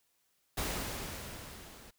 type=noise with level ramp; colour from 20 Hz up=pink; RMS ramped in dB=-34 to -54 dBFS; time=0.57-1.91 s; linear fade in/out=10 ms; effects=white hiss -75 dBFS RMS until 1.98 s

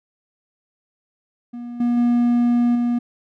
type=tone with level steps; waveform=triangle; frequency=240 Hz; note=B3; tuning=49 cents flat; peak=-27 / -14 / -12 / -15 dBFS; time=1.53-2.99 s; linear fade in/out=10 ms; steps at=1.8 / 1.97 / 2.75 s; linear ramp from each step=5 ms; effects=none

